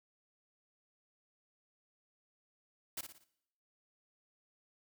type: noise with echo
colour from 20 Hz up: white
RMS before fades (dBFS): -40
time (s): 2.97-3.01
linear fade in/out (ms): 5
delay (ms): 58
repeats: 4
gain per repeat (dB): -7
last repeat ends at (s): 3.242
effects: noise-tail reverb RT60 0.8 s tail -21 dB re dry